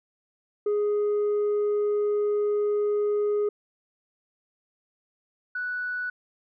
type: tone pair in turn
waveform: sine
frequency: 415.2 / 1479.6 Hz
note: G#4 / F#6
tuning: 0 / 0 cents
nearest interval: octave + minor seventh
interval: 2200 cents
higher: second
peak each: -19 / -27 dBFS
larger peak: first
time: 0.66-3.49 / 5.55-6.1 s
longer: first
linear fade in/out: 5 ms
effects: tanh soft clip ceiling -21 dBFS